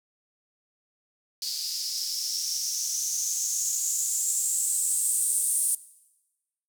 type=noise with band-pass filter sweep; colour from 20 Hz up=violet; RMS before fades=-28 dBFS; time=1.42-5.75 s; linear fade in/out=2 ms; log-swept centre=4700 to 9300 Hz; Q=6.7; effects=noise-tail reverb RT60 1.0 s tail -19 dB re dry